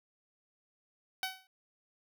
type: tone with exponential decay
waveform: 10% pulse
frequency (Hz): 756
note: F#5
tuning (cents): +37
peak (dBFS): -22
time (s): 1.23-1.47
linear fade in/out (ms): 1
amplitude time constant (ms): 52
effects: none